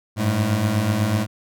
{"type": "beating tone pair", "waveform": "25% pulse", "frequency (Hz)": [100, 108.1], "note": ["G2", "A2"], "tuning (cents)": [35, -30], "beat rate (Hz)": 8.1, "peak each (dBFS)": [-20, -16], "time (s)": [0.16, 1.27], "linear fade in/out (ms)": 50, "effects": []}